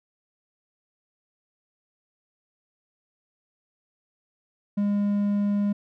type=tone; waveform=triangle; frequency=203.8 Hz; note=G#3; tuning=32 cents flat; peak=-19 dBFS; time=4.77-5.73 s; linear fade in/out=10 ms; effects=none